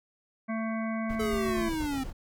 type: harmonic tone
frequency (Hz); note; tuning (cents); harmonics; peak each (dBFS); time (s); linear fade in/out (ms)
222.9; A3; +23; 1 / 3 / 5 / 7 / 9 / 10; -30 / -37 / -40 / -44 / -44 / -45; 0.48-1.7; 20
type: noise with tremolo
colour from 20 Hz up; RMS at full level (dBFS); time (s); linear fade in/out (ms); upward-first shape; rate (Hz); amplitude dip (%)
brown; -37; 1.09-2.13; 10; square; 8.4; 50
type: linear sweep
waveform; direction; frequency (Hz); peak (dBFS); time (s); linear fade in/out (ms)
square; down; 435.4 to 258.7; -30; 1.19-2.04; 10
effects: none